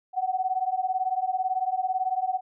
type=beating tone pair; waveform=sine; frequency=740 / 758 Hz; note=F#5 / F#5; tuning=0 / +42 cents; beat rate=18 Hz; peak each=-27 dBFS; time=0.13-2.41 s; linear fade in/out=50 ms; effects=none